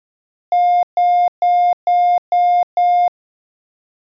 triangle tone bursts, 709 Hz, F5, 26 cents sharp, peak -7 dBFS, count 6, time 0.52-3.08 s, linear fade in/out 2 ms, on 310 ms, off 140 ms, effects tanh soft clip ceiling -6 dBFS + resampled to 11025 Hz

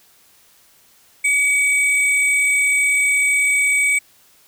sine tone pair together, 2268 / 8082 Hz, C#7 / B8, +39 / +39 cents, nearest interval octave + minor seventh, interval 2200 cents, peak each -13 / -19 dBFS, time 1.24-3.99 s, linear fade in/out 10 ms, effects tanh soft clip ceiling -10 dBFS + white hiss -53 dBFS RMS until 4.47 s

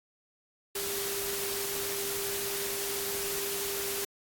sine tone in noise, 398.2 Hz, G4, 27 cents sharp, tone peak -36 dBFS, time 0.75-4.05 s, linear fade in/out 5 ms, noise white, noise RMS -34 dBFS, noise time 0.75-4.05 s, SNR -5 dB, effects AAC 64 kbps

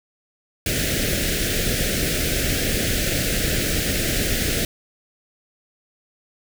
pink band-stop noise, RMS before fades -22 dBFS, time 0.66-4.65 s, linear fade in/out 2 ms, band 650 to 1500 Hz, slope 48 dB/octave, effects none

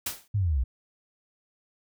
white noise with exponential decay, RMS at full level -27 dBFS, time 0.06-0.28 s, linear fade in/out 5 ms, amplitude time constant 46 ms
sine linear sweep, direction down, 108.2 to 56.5 Hz, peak -22 dBFS, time 0.34-0.64 s, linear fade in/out 10 ms
effects none

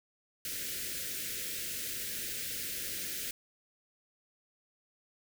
white band-stop noise, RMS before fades -38 dBFS, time 0.45-3.31 s, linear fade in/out 2 ms, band 550 to 1500 Hz, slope 48 dB/octave, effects none

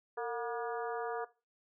harmonic tone with a mistuned harmonic, 240 Hz, B3, 49 cents flat, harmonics 2 / 3 / 4 / 5 / 6 / 7, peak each -37 / -41 / -43 / -45 / -47 / -48 dBFS, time 0.17-1.25 s, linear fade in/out 10 ms, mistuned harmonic 2, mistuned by -79 cents, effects noise-tail reverb RT60 0.3 s tail -19 dB re dry

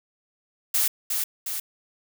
blue noise with echo, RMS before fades -22 dBFS, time 0.74-0.88 s, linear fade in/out 5 ms, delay 360 ms, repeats 2, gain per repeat -4 dB, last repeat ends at 1.6 s, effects none

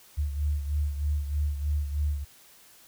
sine beating tone pair, 72.9 / 76.1 Hz, D2 / D#2, -12 / -38 cents, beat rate 3.2 Hz, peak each -26 / -33 dBFS, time 0.17-2.25 s, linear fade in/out 20 ms, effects white hiss -55 dBFS RMS until 2.87 s

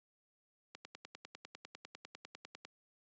click train, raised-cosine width 0.2 ms, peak -30 dBFS, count 20, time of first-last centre 0.75-2.65 s, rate 10 Hz, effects high-pass 200 Hz 12 dB/octave + resampled to 16000 Hz

